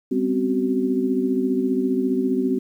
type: tone cluster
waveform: sine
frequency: 198 / 254.7 / 269.6 / 377.6 Hz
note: G3 / C4 / C#4 / F#4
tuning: +18 / -46 / -48 / +35 cents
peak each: -28 / -21 / -27 / -24 dBFS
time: 0.11-2.59 s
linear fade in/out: 10 ms
effects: 9-bit